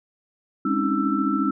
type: tone cluster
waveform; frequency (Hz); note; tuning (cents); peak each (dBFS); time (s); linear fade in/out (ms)
sine; 203.9 / 267.4 / 281.8 / 315.4 / 1329; G#3 / C4 / C#4 / D#4 / E6; -32 / +38 / +29 / +24 / +14; -26; 0.65-1.51; 5
effects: none